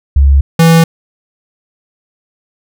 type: tone pair in turn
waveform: sine / square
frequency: 69.3 / 164.82 Hz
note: C#2 / E3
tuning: 0 / 0 cents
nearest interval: octave + minor third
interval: 1500 cents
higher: second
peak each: -3 / -4 dBFS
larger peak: first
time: 0.16-0.41 / 0.59-0.84 s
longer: neither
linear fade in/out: 5 ms
effects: none